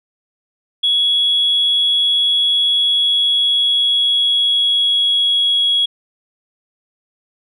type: tone with pitch glide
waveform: sine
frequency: 3354 to 3327 Hz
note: G#7 to G#7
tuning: +16 to +2 cents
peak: -11 dBFS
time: 0.83-5.86 s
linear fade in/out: 10 ms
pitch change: -14 cents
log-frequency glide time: 2.72-5.71 s
effects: tanh soft clip ceiling -7 dBFS